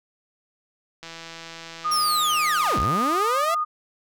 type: click train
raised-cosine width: 0.2 ms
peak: -21 dBFS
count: 302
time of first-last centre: 1.03-2.854 s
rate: 165 Hz
type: tone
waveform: sine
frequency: 1229 Hz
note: D#6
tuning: 22 cents flat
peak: -21 dBFS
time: 1.84-3.65 s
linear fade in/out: 20 ms
type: linear two-way sweep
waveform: sawtooth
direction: down then up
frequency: 5650 to 47.4 to 692 Hz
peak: -20 dBFS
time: 1.91-3.55 s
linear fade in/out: 10 ms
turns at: 2.79 s
effects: none